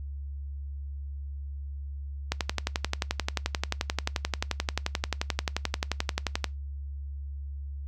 click train, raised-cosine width 0.2 ms, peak -9 dBFS, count 48, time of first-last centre 2.32-6.443 s, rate 11.4 Hz, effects noise-tail reverb RT60 0.2 s tail -22 dB re dry + added 70 Hz sine -34 dBFS peak until 7.87 s

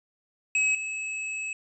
square tone pair in turn, 2561 / 2585 Hz, D#7 / E7, +49 / -34 cents, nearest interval unison, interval 17 cents, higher second, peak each -22 / -31 dBFS, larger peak first, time 0.55-0.75 / 0.75-1.53 s, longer second, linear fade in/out 2 ms, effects resampled to 24000 Hz

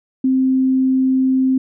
sine tone, 261.6 Hz, C4, in tune, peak -12 dBFS, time 0.24-1.58 s, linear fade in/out 5 ms, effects none

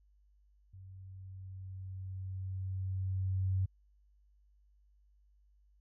sine tone with level ramp, 94.5 Hz, F#2, 37 cents sharp, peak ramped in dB -49 to -28 dBFS, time 0.73-3.66 s, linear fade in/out 10 ms, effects added 50 Hz sine -64 dBFS peak until 5.8 s

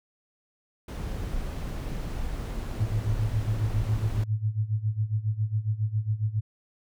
brown noise, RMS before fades -32 dBFS, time 0.88-4.24 s, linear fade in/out 5 ms
sine tone with tremolo, 107.6 Hz, A2, 38 cents flat, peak -21 dBFS, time 2.79-6.41 s, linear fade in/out 20 ms, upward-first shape sine, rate 7.3 Hz, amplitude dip 85%
effects none

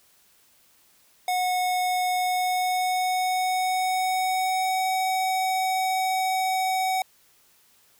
square tone with pitch glide, 731 to 752.4 Hz, F#5 to F#5, -21 to +29 cents, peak -23 dBFS, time 1.28-7.02 s, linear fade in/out 2 ms, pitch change +50 cents, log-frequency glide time 2.18-4.87 s, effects white hiss -60 dBFS RMS until 7.99 s

